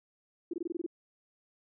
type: tone bursts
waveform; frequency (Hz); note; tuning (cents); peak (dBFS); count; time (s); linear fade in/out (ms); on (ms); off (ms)
sine; 341.1; F4; -41; -31; 8; 0.51-0.864; 5; 25; 22
effects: none